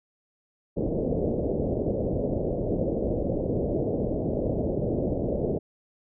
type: low-pass noise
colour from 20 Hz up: white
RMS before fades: -27 dBFS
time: 0.76-5.59 s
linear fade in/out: 20 ms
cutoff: 590 Hz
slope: 48 dB/octave
effects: none